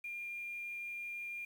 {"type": "tone with quantisation", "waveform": "sine", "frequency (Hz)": 2402, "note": "D7", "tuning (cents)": 38, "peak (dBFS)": -40, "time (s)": [0.04, 1.45], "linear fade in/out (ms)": 5, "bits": 10, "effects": []}